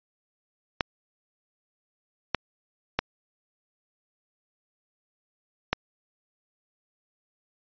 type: clicks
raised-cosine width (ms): 0.3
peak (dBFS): -6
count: 4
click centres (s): 0.808 / 2.347 / 2.99 / 5.73
effects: resampled to 11025 Hz